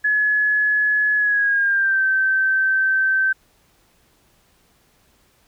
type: tone with pitch glide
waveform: sine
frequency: 1699 to 1549 Hz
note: G#6 to G6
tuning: +39 to -21 cents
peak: -15 dBFS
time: 0.04-3.33 s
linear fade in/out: 10 ms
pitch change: -160 cents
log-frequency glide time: 1.16-2.04 s
effects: pink hiss -59 dBFS RMS until 5.47 s